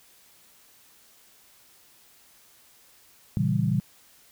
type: chord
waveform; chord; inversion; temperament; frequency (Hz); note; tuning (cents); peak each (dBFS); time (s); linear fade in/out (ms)
sine; A# diminished seventh; none; equal; 116.54 / 138.59 / 164.81 / 196; A#2 / C#3 / E3 / G3; 0 / 0 / 0 / 0; -27; 3.37-3.8; 0
effects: white hiss -57 dBFS RMS until 4.31 s